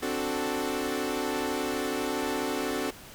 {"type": "chord", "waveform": "sawtooth", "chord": "D dominant seventh", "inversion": "third", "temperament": "equal", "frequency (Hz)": [261.6, 293.7, 370, 440], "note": ["C4", "D4", "F#4", "A4"], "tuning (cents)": [0, 0, 0, 0], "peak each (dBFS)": -30, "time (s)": [0.02, 2.91], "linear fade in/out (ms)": 10, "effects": ["pink hiss -47 dBFS RMS until 3.14 s"]}